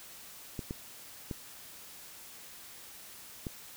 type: clicks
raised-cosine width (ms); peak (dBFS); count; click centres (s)
3; -23; 4; 0.592 / 0.709 / 1.312 / 3.468
effects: white hiss -50 dBFS RMS until 3.76 s